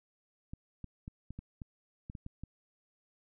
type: clicks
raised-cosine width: 5 ms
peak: -30 dBFS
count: 10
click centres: 0.535 / 0.843 / 1.079 / 1.306 / 1.39 / 1.618 / 2.099 / 2.152 / 2.264 / 2.436 s
effects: none